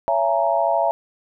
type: chord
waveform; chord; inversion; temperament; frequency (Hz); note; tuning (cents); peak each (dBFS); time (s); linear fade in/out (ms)
sine; A# half-diminished seventh; first; just; 559.4 / 671.3 / 839.1 / 932.3; C#5 / E5 / G#5 / A#5; +16 / +31 / +18 / 0; -24 / -19 / -24 / -23; 0.08-0.91; 0
effects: none